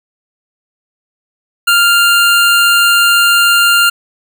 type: tone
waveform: 25% pulse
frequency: 1396.9 Hz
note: F6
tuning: in tune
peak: -3 dBFS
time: 1.67-3.9 s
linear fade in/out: 10 ms
effects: none